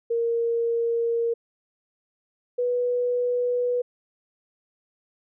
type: tone pair in turn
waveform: sine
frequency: 465.3 / 490.3 Hz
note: A#4 / B4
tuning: -3 / -13 cents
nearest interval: minor second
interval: 90 cents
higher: second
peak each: -21 dBFS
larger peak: neither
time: 0.1-1.34 / 2.58-3.82 s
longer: neither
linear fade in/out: 10 ms
effects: none